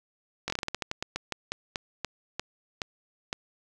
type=slowing click train; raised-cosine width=0.2 ms; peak=-13 dBFS; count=19; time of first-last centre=0.48-3.329 s; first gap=20 ms; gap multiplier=1.21; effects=none